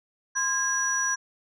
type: tone cluster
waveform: sine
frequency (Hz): 1034 / 1627 / 5850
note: C6 / G#6 / F#8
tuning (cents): -21 / -36 / -21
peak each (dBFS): -31 / -26 / -26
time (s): 0.35-1.16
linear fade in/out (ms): 20
effects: tanh soft clip ceiling -15 dBFS